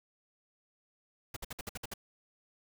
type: noise bursts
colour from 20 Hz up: pink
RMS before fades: -40 dBFS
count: 8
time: 1.34-1.939 s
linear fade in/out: 5 ms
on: 25 ms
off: 57 ms
effects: none